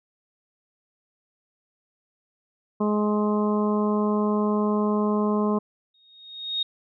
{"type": "harmonic tone", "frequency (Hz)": 210, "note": "G#3", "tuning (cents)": 19, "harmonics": [1, 2, 3, 4, 5, 6], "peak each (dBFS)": [-22, -26, -32, -36, -30, -41], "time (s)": [2.8, 5.59], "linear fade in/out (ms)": 10}
{"type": "tone with exponential growth", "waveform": "sine", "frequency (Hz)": 3729, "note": "A#7", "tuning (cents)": 0, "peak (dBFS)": -21, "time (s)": [5.94, 6.63], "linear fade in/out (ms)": 5, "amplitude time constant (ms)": 150}
{"effects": []}